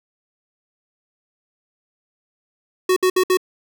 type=tone bursts; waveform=square; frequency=370 Hz; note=F#4; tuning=in tune; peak=-14 dBFS; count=4; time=2.89-3.372 s; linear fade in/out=5 ms; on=74 ms; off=62 ms; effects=none